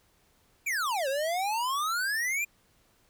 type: exponential two-way sweep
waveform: square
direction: down then up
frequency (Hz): 2452 to 523.3 to 2452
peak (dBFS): -28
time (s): 0.66-2.45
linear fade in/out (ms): 10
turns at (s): 1.08
effects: pink hiss -66 dBFS RMS until 3.09 s